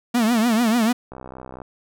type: tone with vibrato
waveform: 45% pulse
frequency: 229.8 Hz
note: A#3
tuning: 25 cents flat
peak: -16 dBFS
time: 0.14-0.93 s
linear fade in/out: 10 ms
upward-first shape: triangle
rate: 6.8 Hz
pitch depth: 150 cents each way
type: click train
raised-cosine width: 1 ms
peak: -22 dBFS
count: 33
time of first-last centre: 1.12-1.618 s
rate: 64.3 Hz
effects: none